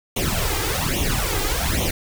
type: noise with flanger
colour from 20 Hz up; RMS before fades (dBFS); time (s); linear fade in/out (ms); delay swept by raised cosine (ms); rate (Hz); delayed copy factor
pink; -22; 0.16-1.91; 5; 0.31 to 2.51; 1.2; +0.8
effects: none